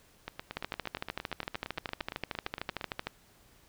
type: two click trains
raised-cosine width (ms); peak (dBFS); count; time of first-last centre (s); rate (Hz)
0.3; -21 / -17; 23 / 34; 0.28-2.812 / 0.57-3.07; 8.69 / 13.2
effects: pink hiss -62 dBFS RMS until 3.68 s